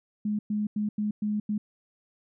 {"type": "tone bursts at uneven times", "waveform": "sine", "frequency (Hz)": 210, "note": "G#3", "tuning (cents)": 19, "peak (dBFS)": -25, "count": 6, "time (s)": [[0.25, 0.39], [0.5, 0.67], [0.76, 0.89], [0.98, 1.11], [1.22, 1.4], [1.49, 1.58]], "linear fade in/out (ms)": 5, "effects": []}